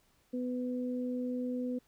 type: tone pair together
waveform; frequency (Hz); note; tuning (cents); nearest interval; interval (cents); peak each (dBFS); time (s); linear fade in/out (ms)
sine; 249.4 / 498.8; B3 / B4; +17 / +17; octave; 1200; -33 / -39; 0.33-1.79; 10
effects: pink hiss -70 dBFS RMS until 1.87 s